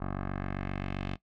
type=tone with low-pass filter sweep; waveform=10% pulse; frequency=47.59 Hz; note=F#1; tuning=49 cents sharp; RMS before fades=-35 dBFS; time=0-1.16 s; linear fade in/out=10 ms; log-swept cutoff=1200 to 3200 Hz; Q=1.7; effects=noise-tail reverb RT60 0.1 s tail -18 dB re dry

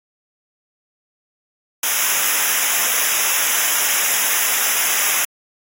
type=noise with comb filter; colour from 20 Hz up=white; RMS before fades=-18 dBFS; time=1.83-5.25 s; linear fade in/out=5 ms; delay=0.23 ms; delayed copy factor=-1; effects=AAC 48 kbps

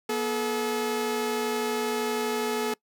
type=tone pair together; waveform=sawtooth; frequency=241.3 / 430 Hz; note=B3 / A4; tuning=-40 / -40 cents; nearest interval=minor seventh; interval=1000 cents; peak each=-28 / -23 dBFS; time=0.09-2.74 s; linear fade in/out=5 ms; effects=noise-tail reverb RT60 0.1 s tail -23 dB re dry

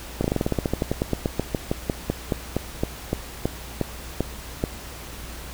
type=slowing click train; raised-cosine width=2 ms; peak=-8 dBFS; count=29; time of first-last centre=0.21-4.639 s; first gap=33 ms; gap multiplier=1.1; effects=added 60 Hz sine -39 dBFS peak until 5.53 s + pink hiss -39 dBFS RMS until 5.53 s

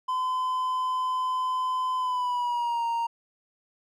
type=tone with pitch glide; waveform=triangle; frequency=1020 to 930 Hz; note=C6 to A#5; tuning=-44 to -4 cents; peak=-23 dBFS; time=0.08-3.07 s; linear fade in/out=10 ms; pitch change=-160 cents; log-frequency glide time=1.97-2.85 s; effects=none

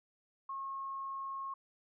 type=tone; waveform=sine; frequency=1085 Hz; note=C#6; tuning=37 cents flat; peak=-38 dBFS; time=0.49-1.54 s; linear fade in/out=5 ms; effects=none

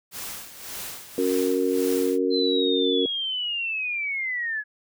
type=noise with tremolo; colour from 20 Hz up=white; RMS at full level=-34 dBFS; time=0.11-2.19 s; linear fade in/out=50 ms; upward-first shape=sine; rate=1.8 Hz; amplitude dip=70%
type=chord; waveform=sine; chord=F# major; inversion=second; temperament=just; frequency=277.5 / 370 / 462.5 Hz; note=C#4 / F#4 / A#4; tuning=+2 / 0 / -14 cents; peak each=-25 / -25 / -24 dBFS; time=1.18-3.06 s; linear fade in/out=2 ms
type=linear sweep; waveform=sine; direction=down; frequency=4123 to 1673 Hz; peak=-25 dBFS; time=2.3-4.64 s; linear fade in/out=50 ms
effects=none

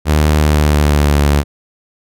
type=tone with pitch glide; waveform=sawtooth; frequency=75.9 to 72.31 Hz; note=D#2 to D2; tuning=-42 to -26 cents; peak=-5 dBFS; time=0.05-1.44 s; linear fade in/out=50 ms; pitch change=-84 cents; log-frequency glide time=0.39-1.23 s; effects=none

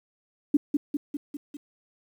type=tone with echo; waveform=sine; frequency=290 Hz; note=D4; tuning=22 cents flat; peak=-15 dBFS; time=0.54-0.57 s; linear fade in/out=5 ms; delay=200 ms; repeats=5; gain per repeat=-4 dB; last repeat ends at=1.57 s; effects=9-bit

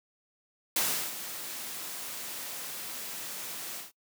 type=noise with ADSR envelope; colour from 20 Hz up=white; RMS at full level=-27 dBFS; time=0.76-3.92 s; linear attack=3 ms; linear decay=360 ms; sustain=-12 dB; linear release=150 ms; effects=noise-tail reverb RT60 0.1 s tail -23 dB re dry + high-pass 150 Hz 12 dB/octave

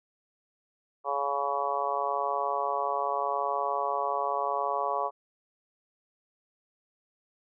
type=harmonic tone; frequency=140.8 Hz; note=C#3; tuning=27 cents sharp; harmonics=3 / 4 / 5 / 6 / 7 / 8; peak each=-37 / -34 / -33 / -35 / -33 / -32 dBFS; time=1.04-5.11 s; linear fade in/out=50 ms; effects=none

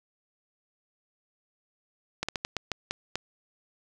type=slowing click train; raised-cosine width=0.2 ms; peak=-12 dBFS; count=8; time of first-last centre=2.23-3.156 s; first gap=56 ms; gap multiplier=1.28; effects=none

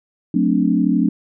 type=chord; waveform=sine; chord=D dominant seventh; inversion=first; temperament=equal with one note detuned; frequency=182.13 / 220 / 261.6 / 293.7 Hz; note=F#3 / A3 / C4 / D4; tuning=-27 / 0 / 0 / 0 cents; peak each=-19 dBFS; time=0.34-1.09 s; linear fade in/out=5 ms; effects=none

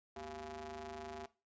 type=ring-modulated tone; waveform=sawtooth; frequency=150.9 Hz; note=D3; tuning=47 cents sharp; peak=-38 dBFS; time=0.16-1.26 s; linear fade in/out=5 ms; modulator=541 Hz; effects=noise-tail reverb RT60 0.3 s tail -18 dB re dry + resampled to 16000 Hz

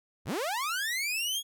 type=linear sweep; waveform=sawtooth; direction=up; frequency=44.62 to 3363 Hz; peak=-26 dBFS; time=0.25-1.43 s; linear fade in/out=50 ms; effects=none

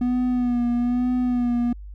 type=tone with vibrato; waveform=triangle; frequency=244.8 Hz; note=B3; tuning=15 cents flat; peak=-17 dBFS; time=0.01-1.73 s; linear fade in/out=5 ms; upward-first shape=sine; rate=1.1 Hz; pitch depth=38 cents each way; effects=added 50 Hz sine -35 dBFS peak until 1.94 s

